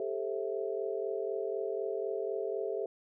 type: chord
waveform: sine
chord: A minor seventh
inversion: third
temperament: just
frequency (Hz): 396 / 440 / 528 / 660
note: G4 / A4 / C5 / E5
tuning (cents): +18 / 0 / +16 / +2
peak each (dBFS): -36 / -36 / -40 / -40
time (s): 0-2.86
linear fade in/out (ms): 2
effects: none